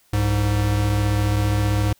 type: tone pair together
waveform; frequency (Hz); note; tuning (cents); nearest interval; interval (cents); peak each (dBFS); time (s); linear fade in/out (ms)
square; 65.3 / 103.83; C2 / G#2; -3 / 0; minor sixth; 803; -25 / -19; 0.13-1.93; 5
effects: white hiss -59 dBFS RMS until 1.99 s